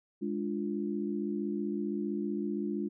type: chord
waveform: sine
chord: D diminished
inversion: second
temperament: equal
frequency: 207.7 / 293.7 / 349.2 Hz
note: Ab3 / D4 / F4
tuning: 0 / 0 / 0 cents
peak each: -34 / -36 / -36 dBFS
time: 0.21-2.89 s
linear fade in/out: 20 ms
effects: none